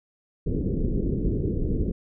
pink low-pass noise, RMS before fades -25 dBFS, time 0.46-1.92 s, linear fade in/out 10 ms, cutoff 450 Hz, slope 48 dB/octave, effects none

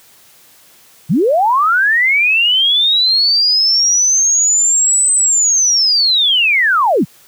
sine linear two-way sweep, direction up then down, 123.47 to 8190 to 123.47 Hz, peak -9 dBFS, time 1.09-7.05 s, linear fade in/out 20 ms, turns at 5.13 s, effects white hiss -46 dBFS RMS until 7.27 s + high-pass 60 Hz 12 dB/octave

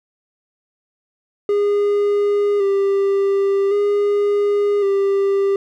triangle tone with vibrato, 402 Hz, G4, 44 cents sharp, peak -12 dBFS, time 1.49-5.56 s, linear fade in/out 2 ms, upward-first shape square, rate 0.45 Hz, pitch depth 30 cents each way, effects none

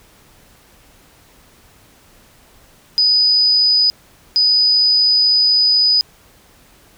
sine tone bursts at uneven times, 4978 Hz, D#8, in tune, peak -10 dBFS, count 2, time 2.98-3.9 / 4.36-6.01 s, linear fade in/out 0 ms, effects pink hiss -49 dBFS RMS until 6.97 s

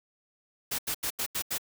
white noise bursts, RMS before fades -31 dBFS, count 6, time 0.71-1.582 s, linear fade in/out 10 ms, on 77 ms, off 82 ms, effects none

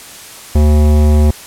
sine tone with hard clipping, 75 Hz, D2, 37 cents sharp, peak -8 dBFS, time 0.55-1.31 s, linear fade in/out 5 ms, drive 16 dB, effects white hiss -33 dBFS RMS until 1.46 s + low-pass 12000 Hz 12 dB/octave

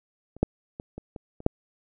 clicks, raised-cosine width 2 ms, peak -30 / -7 / -22 / -24 / -24 / -29 / -6 dBFS, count 7, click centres 0.366 / 0.43 / 0.799 / 0.98 / 1.162 / 1.404 / 1.464 s, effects none

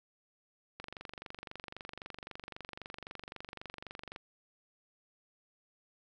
click train, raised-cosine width 0.3 ms, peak -27 dBFS, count 81, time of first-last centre 0.8-4.161 s, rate 23.8 Hz, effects none

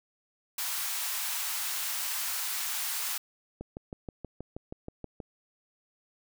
white high-pass noise, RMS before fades -33 dBFS, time 0.58-3.18 s, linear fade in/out 5 ms, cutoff 810 Hz, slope 24 dB/octave
click train, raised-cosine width 2 ms, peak -25 dBFS, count 11, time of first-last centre 3.61-5.202 s, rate 6.28 Hz
effects none

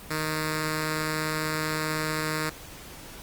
5% pulse tone with notch filter, 155.56 Hz, D#3, in tune, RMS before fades -29 dBFS, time 0.1-2.5 s, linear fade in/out 10 ms, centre 760 Hz, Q 1.7, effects pink hiss -44 dBFS RMS until 3.22 s + Opus 32 kbps

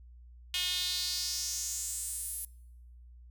sawtooth tone with high-pass filter sweep, 361.1 Hz, F#4, 42 cents flat, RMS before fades -35 dBFS, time 0.54-2.45 s, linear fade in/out 2 ms, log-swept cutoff 3100 to 11000 Hz, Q 3.5, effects noise-tail reverb RT60 0.9 s tail -24 dB re dry + added 60 Hz sine -50 dBFS peak until 3.3 s

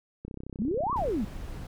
click train, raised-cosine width 3 ms, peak -26 dBFS, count 28, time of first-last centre 0.25-1.083 s, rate 32.4 Hz
sine exponential two-way sweep, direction up then down, 185 to 1174.7 to 185 Hz, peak -26 dBFS, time 0.59-1.25 s, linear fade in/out 10 ms, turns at 0.93 s
brown noise, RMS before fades -38 dBFS, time 0.96-1.67 s, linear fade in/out 5 ms
effects none

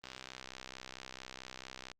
click train, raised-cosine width 0.2 ms, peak -27 dBFS, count 122, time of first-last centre 0.04-1.916 s, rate 64.5 Hz, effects Opus 32 kbps

